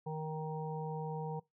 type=harmonic tone; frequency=156.3 Hz; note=D#3; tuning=8 cents sharp; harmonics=1 / 3 / 5 / 6; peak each=-39 / -42 / -45 / -46 dBFS; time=0.06-1.4 s; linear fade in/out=10 ms; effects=noise-tail reverb RT60 0.2 s tail -23 dB re dry